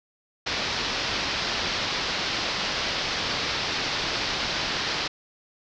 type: low-pass noise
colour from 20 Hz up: white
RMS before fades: -28 dBFS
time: 0.46-5.08 s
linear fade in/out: 10 ms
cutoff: 5300 Hz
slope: 48 dB/octave
effects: none